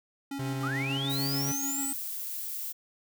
square tone with tremolo, 277.2 Hz, C#4, in tune, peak -34 dBFS, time 0.31-1.93 s, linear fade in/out 5 ms, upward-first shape square, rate 6.8 Hz, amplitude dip 35%
45% pulse tone with pitch glide, 131.8 to 139.23 Hz, C3 to C#3, +13 to +8 cents, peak -32 dBFS, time 0.39-1.52 s, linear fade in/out 5 ms, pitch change +95 cents, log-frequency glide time 0.67-1.29 s
sine linear sweep, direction up, 1164 to 8260 Hz, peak -32 dBFS, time 0.63-1.93 s, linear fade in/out 5 ms
violet noise, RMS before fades -36 dBFS, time 1.09-2.73 s, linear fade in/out 20 ms
effects none

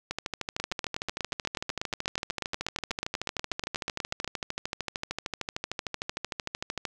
two click trains, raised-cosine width 0.2 ms, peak -14 / -13 dBFS, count 90 / 31, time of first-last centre 0.11-6.852 / 0.6-4.245 s, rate 13.2 / 8.23 Hz, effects none

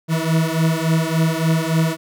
40% pulse beating tone pair, 160 / 163.5 Hz, D#3 / E3, +49 / -14 cents, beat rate 3.5 Hz, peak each -18 dBFS, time 0.08-1.97 s, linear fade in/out 50 ms, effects none

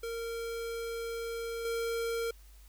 square tone with level steps, 461.5 Hz, A#4, 17 cents flat, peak -36 / -32 dBFS, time 0.03-2.31 s, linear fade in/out 5 ms, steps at 1.65 s, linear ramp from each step 2 ms, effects added 50 Hz sine -52 dBFS peak until 2.68 s + white hiss -63 dBFS RMS until 2.68 s

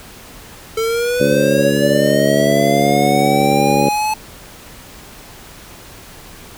square linear sweep, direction up, 442.8 to 864 Hz, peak -16 dBFS, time 0.77-4.14 s, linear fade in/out 5 ms
harmonic tone, 70.8 Hz, C#2, 37 cents sharp, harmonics 2 / 3 / 4 / 5 / 6 / 7 / 8, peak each -21 / -19 / -19 / -22 / -21 / -23 / -19 dBFS, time 1.2-3.89 s, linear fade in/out 5 ms
effects pink hiss -38 dBFS RMS until 6.57 s

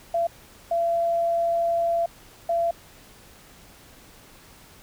sine tone bursts at uneven times, 678 Hz, E5, 49 cents sharp, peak -20 dBFS, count 3, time 0.14-0.27 / 0.71-2.06 / 2.49-2.71 s, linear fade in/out 5 ms, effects pink hiss -50 dBFS RMS until 4.82 s

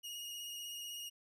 sawtooth tone with vibrato, 2871 Hz, F7, 47 cents sharp, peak -40 dBFS, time 0.03-1.1 s, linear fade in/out 20 ms, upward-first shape square, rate 16 Hz, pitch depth 16 cents each way, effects none

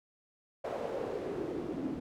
pink noise with band-pass filter sweep, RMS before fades -37 dBFS, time 0.64-2 s, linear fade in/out 10 ms, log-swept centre 600 to 260 Hz, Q 3.3, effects none

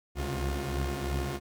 sawtooth tone cluster, 66.9 / 69.9 / 131.4 / 356.1 Hz, C2 / C#2 / C3 / F4, +39 / +15 / +8 / +34 cents, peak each -31 / -29 / -37 / -33 dBFS, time 0.15-1.4 s, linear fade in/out 50 ms, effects none

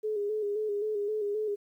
sine tone with vibrato, 419 Hz, G#4, 15 cents sharp, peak -28 dBFS, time 0.03-1.56 s, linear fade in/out 20 ms, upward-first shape square, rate 3.8 Hz, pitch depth 44 cents each way, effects 11-bit

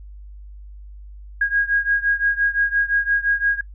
sine beating tone pair, 1636 / 1641.8 Hz, G#6 / G#6, -26 / -20 cents, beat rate 5.8 Hz, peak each -19 / -21 dBFS, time 1.41-3.61 s, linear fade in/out 5 ms, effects noise-tail reverb RT60 0.1 s tail -20 dB re dry + added 50 Hz sine -36 dBFS peak until 3.74 s

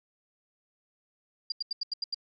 sine tone bursts, 4800 Hz, D8, 37 cents sharp, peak -28 dBFS, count 7, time 1.5-2.145 s, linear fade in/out 5 ms, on 21 ms, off 83 ms, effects none

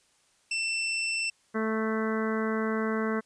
sawtooth tone, 2679 Hz, E7, 27 cents sharp, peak -24 dBFS, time 0.51-1.3 s, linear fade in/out 5 ms
harmonic tone, 220 Hz, A3, in tune, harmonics 1 / 2 / 3 / 4 / 5 / 6 / 7 / 8 / 9, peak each -29 / -31 / -39 / -45 / -37 / -39 / -38 / -44 / -41 dBFS, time 1.54-3.21 s, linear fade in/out 20 ms
effects white hiss -66 dBFS RMS until 3.25 s + resampled to 22050 Hz

